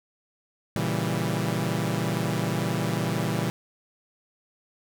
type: chord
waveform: sawtooth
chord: A# diminished seventh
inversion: none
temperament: equal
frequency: 116.54 / 138.59 / 164.81 / 196 Hz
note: A#2 / C#3 / E3 / G3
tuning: 0 / 0 / 0 / 0 cents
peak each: -26 / -28 / -25 / -27 dBFS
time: 0.76-3.5 s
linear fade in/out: 0 ms
effects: none